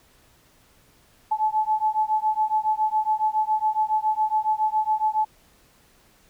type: beating tone pair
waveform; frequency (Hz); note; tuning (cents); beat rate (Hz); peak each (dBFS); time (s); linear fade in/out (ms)
sine; 860 / 867.2; A5 / A5; -40 / -25; 7.2; -23; 1.31-5.25; 10
effects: pink hiss -58 dBFS RMS until 6.29 s